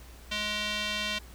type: tone with band-pass filter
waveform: square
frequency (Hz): 210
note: G#3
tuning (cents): +19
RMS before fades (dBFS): -32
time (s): 0.31-1.19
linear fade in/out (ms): 10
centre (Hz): 3200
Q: 1.8
effects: added 60 Hz sine -47 dBFS peak until 1.34 s + pink hiss -53 dBFS RMS until 1.34 s